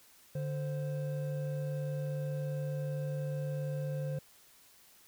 triangle tone pair together, 146.85 / 523.3 Hz, D3 / C5, 0 / 0 cents, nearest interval octave + minor seventh, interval 2200 cents, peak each -32 / -38 dBFS, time 0.35-4.19 s, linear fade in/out 5 ms, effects white hiss -61 dBFS RMS until 5.07 s

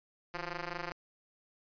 5% pulse ring-modulated tone, 174.61 Hz, F3, in tune, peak -23 dBFS, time 0.34-0.92 s, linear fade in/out 0 ms, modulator 187 Hz, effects resampled to 11025 Hz

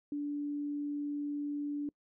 sine tone, 290.6 Hz, D4, 18 cents flat, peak -33 dBFS, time 0.12-1.89 s, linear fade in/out 2 ms, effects noise-tail reverb RT60 0.1 s tail -26 dB re dry

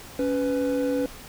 triangle tone pair together, 279.5 / 498 Hz, C#4 / B4, +14 / +14 cents, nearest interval minor seventh, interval 1000 cents, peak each -23 dBFS, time 0.19-1.06 s, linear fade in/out 2 ms, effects pink hiss -43 dBFS RMS until 1.28 s

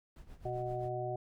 brown noise with tremolo, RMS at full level -49 dBFS, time 0.16-0.89 s, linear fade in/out 2 ms, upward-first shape sine, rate 7.7 Hz, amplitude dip 75%
harmonic tone, 123.47 Hz, B2, in tune, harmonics 1 / 3 / 5 / 6, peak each -40 / -40 / -40 / -40 dBFS, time 0.45-1.16 s, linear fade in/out 5 ms
effects none

